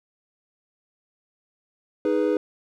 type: chord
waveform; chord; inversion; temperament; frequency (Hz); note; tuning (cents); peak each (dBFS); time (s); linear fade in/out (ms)
triangle; G# minor; second; equal; 311.1 / 415.3 / 493.9; D#4 / G#4 / B4; 0 / 0 / 0; -22; 2.05-2.37; 2
effects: none